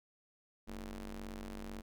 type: ring-modulated tone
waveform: sawtooth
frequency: 98 Hz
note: G2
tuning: in tune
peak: -36 dBFS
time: 0.67-1.82 s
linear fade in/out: 20 ms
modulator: 126 Hz
effects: none